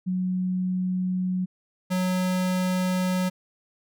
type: tone pair in turn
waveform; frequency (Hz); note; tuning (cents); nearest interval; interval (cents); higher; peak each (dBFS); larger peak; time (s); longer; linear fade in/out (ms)
sine / square; 183.8 / 183.8; F#3 / F#3; -11 / -11; unison; 0; neither; -23; neither; 0.06-1.46 / 1.9-3.3; neither; 20
effects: none